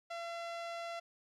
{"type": "tone", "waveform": "sawtooth", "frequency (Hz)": 679, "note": "F5", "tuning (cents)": -49, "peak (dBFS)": -36, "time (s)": [0.1, 1], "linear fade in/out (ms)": 10, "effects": ["low-pass 5000 Hz 12 dB/octave", "13-bit"]}